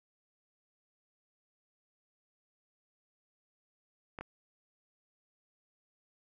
clicks, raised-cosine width 0.5 ms, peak -26 dBFS, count 2, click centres 4.188 / 4.21 s, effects none

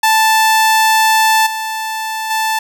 sawtooth tone with level steps, 880 Hz, A5, in tune, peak -5 / -15 / -10 dBFS, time 0.03-2.59 s, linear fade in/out 5 ms, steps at 1.46 / 2.3 s, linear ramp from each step 10 ms, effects none

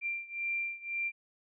sine beating tone pair, 2369 / 2370.9 Hz, D7 / D7, +14 / +16 cents, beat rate 1.9 Hz, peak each -35 / -37 dBFS, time 0.01-1.12 s, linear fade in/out 50 ms, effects none

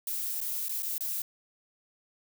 violet noise with dropouts, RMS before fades -33 dBFS, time 0.07-1.22 s, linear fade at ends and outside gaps 2 ms, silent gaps 0.405-0.413 / 0.684-0.693 / 0.823-0.83 / 0.981-1.007 s, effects none

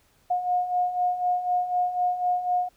sine beating tone pair, 717 / 721 Hz, F5 / F#5, +45 / -45 cents, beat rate 4 Hz, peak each -29 / -23 dBFS, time 0.3-2.69 s, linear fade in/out 10 ms, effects pink hiss -63 dBFS RMS until 2.76 s

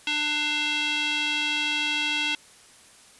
square tone with band-pass filter, 297.8 Hz, D4, 24 cents sharp, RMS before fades -26 dBFS, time 0.07-2.35 s, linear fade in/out 2 ms, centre 3000 Hz, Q 3.6, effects white hiss -52 dBFS RMS until 3.19 s + resampled to 24000 Hz

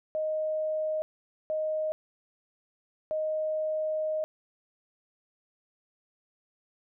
sine tone bursts at uneven times, 622.3 Hz, D#5, in tune, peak -27 dBFS, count 3, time 0.15-1.02 / 1.5-1.92 / 3.11-4.24 s, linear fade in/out 0 ms, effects none

